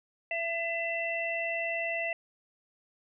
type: harmonic tone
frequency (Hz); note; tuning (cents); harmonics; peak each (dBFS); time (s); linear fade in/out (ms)
670; E5; +28; 1 / 3 / 4; -34 / -34 / -34; 0.31-2.13; 2
effects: none